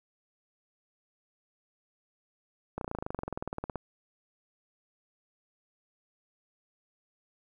slowing click train, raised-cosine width 1 ms, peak -20 dBFS, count 23, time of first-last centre 2.78-3.757 s, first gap 32 ms, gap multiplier 1.03, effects 10-bit

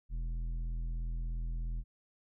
sine tone with tanh clipping, 41.53 Hz, E1, 14 cents sharp, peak -35 dBFS, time 0.09-1.84 s, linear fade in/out 50 ms, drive 9 dB, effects none

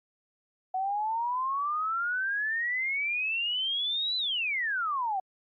sine exponential two-way sweep, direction up then down, 740 to 4041 to 740 Hz, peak -27 dBFS, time 0.74-5.2 s, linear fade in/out 5 ms, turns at 4.17 s, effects AAC 48 kbps

